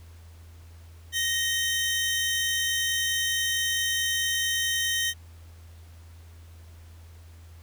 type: tone pair together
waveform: sawtooth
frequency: 1864.7 / 3093 Hz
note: A#6 / G7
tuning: 0 / -24 cents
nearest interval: major sixth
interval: 876 cents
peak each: -24 dBFS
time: 1.12-5.14 s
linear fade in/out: 50 ms
effects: added 83 Hz sine -45 dBFS peak until 7.62 s + pink hiss -58 dBFS RMS until 7.62 s